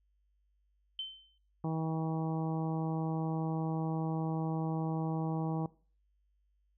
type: tone with exponential decay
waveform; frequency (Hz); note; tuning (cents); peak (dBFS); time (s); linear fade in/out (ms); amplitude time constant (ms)
sine; 3083; G7; -29; -33; 0.99-1.38; 2; 83
type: harmonic tone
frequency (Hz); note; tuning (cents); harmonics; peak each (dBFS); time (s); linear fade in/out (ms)
160.3; E3; -48; 1 / 2 / 3 / 4 / 5 / 6 / 7; -33 / -38 / -44 / -47 / -43 / -47 / -50; 1.64-5.66; 2
effects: noise-tail reverb RT60 0.4 s tail -20 dB re dry + added 50 Hz sine -70 dBFS peak until 6.77 s